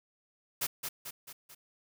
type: noise with echo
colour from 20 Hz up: white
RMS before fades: -32 dBFS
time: 0.61-0.67 s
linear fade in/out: 10 ms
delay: 220 ms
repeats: 4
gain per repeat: -5 dB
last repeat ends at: 1.55 s
effects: none